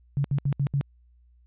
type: tone bursts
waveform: sine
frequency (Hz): 140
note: C#3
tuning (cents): +18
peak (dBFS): -21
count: 5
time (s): 0.17-0.811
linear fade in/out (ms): 0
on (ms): 73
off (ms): 69
effects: added 60 Hz sine -55 dBFS peak until 1.46 s + resampled to 8000 Hz